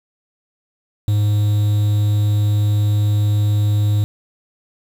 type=tone with quantisation; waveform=triangle; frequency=104.2 Hz; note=G#2; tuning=6 cents sharp; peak=-11 dBFS; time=1.08-4.04 s; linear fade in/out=0 ms; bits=6; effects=none